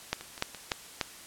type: two click trains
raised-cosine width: 0.2 ms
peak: -10 / -24 dBFS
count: 4 / 4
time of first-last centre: 0.13-1.012 / 0.21-0.716 s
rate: 3.4 / 5.93 Hz
effects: white hiss -48 dBFS RMS until 1.26 s + low-pass 11000 Hz 12 dB/octave